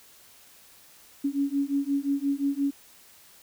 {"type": "beating tone pair", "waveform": "sine", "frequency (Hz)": [277.2, 282.9], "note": ["C#4", "C#4"], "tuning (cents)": [0, 35], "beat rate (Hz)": 5.7, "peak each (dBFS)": -27, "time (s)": [1.24, 2.71], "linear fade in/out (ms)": 10, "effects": ["white hiss -54 dBFS RMS until 3.42 s"]}